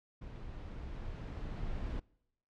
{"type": "noise with level ramp", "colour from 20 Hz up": "brown", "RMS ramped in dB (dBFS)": [-46, -38], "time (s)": [0.21, 2], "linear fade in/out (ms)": 10, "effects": ["noise-tail reverb RT60 0.8 s tail -25 dB re dry", "low-pass 4000 Hz 12 dB/octave"]}